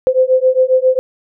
sine beating tone pair, 512 / 519.4 Hz, C5 / C5, -38 / -13 cents, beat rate 7.4 Hz, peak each -12 dBFS, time 0.07-0.99 s, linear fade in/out 0 ms, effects none

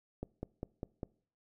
click train, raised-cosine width 2 ms, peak -25 dBFS, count 5, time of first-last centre 0.23-1.032 s, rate 4.99 Hz, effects noise-tail reverb RT60 0.5 s tail -23 dB re dry

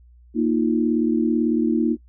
sine chord, Bb suspended fourth, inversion none, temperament equal, 233.1 / 311.1 / 349.2 Hz, Bb3 / Eb4 / F4, 0 / 0 / 0 cents, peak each -20 / -21 / -24 dBFS, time 0.34-1.97 s, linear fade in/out 50 ms, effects noise-tail reverb RT60 0.1 s tail -23 dB re dry + added 60 Hz sine -47 dBFS peak until 2.08 s

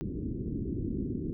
white low-pass noise, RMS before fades -34 dBFS, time 0.01-1.33 s, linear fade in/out 0 ms, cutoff 360 Hz, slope 48 dB/octave, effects none

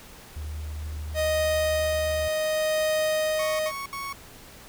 sine tone, 76 Hz, D#2, 40 cents flat, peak -31 dBFS, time 0.36-2.28 s, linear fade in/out 5 ms
45% pulse tone with tremolo, 622.3 Hz, D#5, in tune, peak -22 dBFS, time 1.14-3.72 s, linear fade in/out 50 ms, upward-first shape sine, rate 0.7 Hz, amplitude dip 25%
30% pulse tone bursts, 1108.7 Hz, C#6, in tune, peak -29 dBFS, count 3, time 3.39-4.128 s, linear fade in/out 2 ms, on 200 ms, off 69 ms
effects pink hiss -47 dBFS RMS until 4.68 s

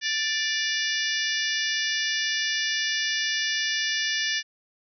harmonic tone with a mistuned harmonic, 587.3 Hz, D5, in tune, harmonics 3 / 4 / 5 / 6 / 7 / 8 / 9 / 10, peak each -28 / -34 / -32 / -32 / -39 / -34 / -33 / -35 dBFS, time 0.01-4.43 s, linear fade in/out 50 ms, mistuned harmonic 5, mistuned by -31 cents, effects none

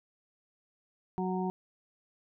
harmonic tone, 185 Hz, F#3, in tune, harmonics 1 / 2 / 4 / 5, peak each -32 / -35 / -38 / -39 dBFS, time 1.18-1.5 s, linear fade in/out 0 ms, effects none

